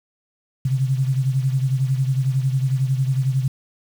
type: beating tone pair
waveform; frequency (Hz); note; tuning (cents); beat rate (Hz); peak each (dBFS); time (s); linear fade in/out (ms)
sine; 130.81 / 141.81; C3 / C#3; 0 / +40; 11; -18 / -24; 0.65-3.48; 5
effects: 7-bit